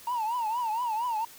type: tone with vibrato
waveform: triangle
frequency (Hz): 921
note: A#5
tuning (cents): -21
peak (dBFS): -24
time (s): 0.07-1.25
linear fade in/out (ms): 5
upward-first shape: triangle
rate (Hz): 4.3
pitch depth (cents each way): 160
effects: tanh soft clip ceiling -22 dBFS + white hiss -50 dBFS RMS until 1.38 s